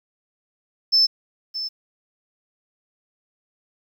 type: tone with echo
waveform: sine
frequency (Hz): 5274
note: E8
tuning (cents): 0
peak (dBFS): -12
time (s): 0.92-1.07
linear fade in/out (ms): 20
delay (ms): 620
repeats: 1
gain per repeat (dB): -13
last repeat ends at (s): 1.69
effects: tanh soft clip ceiling -9 dBFS + 9-bit